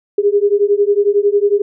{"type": "beating tone pair", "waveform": "sine", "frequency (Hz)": [402.1, 413.1], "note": ["G4", "G#4"], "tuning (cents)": [44, -9], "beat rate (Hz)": 11, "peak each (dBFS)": -13, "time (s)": [0.18, 1.62], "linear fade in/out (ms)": 5, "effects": []}